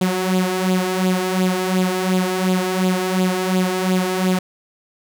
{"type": "tone with flanger", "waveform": "sawtooth", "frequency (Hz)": 185, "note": "F#3", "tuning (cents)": 0, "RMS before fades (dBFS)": -19, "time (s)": [0.01, 4.39], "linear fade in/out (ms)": 5, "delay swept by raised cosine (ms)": [0.26, 3.06], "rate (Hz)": 2.8, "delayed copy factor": 0.6, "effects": []}